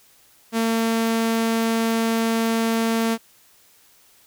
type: tone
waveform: sawtooth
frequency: 226.8 Hz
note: A#3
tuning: 47 cents flat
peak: -15 dBFS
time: 0.52-3.18 s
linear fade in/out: 50 ms
effects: white hiss -55 dBFS RMS until 4.26 s